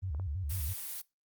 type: tone with vibrato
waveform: sine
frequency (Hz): 82.4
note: E2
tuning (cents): 0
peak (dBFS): -33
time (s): 0.02-0.74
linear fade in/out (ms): 20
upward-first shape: square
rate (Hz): 6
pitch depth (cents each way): 230
type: clicks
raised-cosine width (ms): 1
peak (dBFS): -38 / -34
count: 2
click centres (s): 0.148 / 0.198
type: noise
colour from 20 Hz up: blue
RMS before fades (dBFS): -40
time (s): 0.49-1.02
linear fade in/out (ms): 20
effects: noise-tail reverb RT60 0.2 s tail -20 dB re dry + Opus 32 kbps